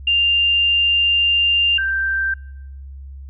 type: tone pair in turn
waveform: sine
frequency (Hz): 2794 / 1568.1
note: F7 / G6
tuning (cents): 0 / 0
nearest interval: minor seventh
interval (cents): 1000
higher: first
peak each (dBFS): -13 / -17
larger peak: first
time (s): 0.07-1.78 / 1.78-2.34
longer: first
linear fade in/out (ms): 5
effects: noise-tail reverb RT60 0.9 s tail -26 dB re dry + added 68 Hz sine -32 dBFS peak until 3.29 s